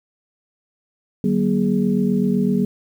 sine tone cluster, 151.3 / 191 / 238.9 / 415.7 Hz, D#3 / G3 / A#3 / G#4, -48 / -45 / +43 / +2 cents, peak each -27 / -18 / -20 / -25 dBFS, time 1.24-2.65 s, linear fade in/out 2 ms, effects 8-bit

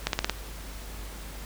accelerating click train, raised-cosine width 0.2 ms, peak -7 dBFS, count 5, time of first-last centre 0.07-0.297 s, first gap 62 ms, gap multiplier 0.94, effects added 50 Hz sine -39 dBFS peak until 1.45 s + pink hiss -44 dBFS RMS until 1.45 s

